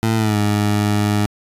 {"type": "tone with pitch glide", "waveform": "20% pulse", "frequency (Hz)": [112.1, 103.99], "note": ["A2", "G#2"], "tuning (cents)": [33, 3], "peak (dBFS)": -10, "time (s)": [0.03, 1.26], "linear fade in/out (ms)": 0, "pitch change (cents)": -130, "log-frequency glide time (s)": [0.16, 0.37], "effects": ["resampled to 32000 Hz"]}